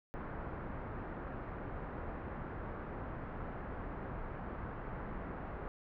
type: low-pass noise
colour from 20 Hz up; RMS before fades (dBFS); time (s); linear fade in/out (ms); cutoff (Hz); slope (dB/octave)
pink; -43; 0.14-5.68; 0; 1600; 24
effects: none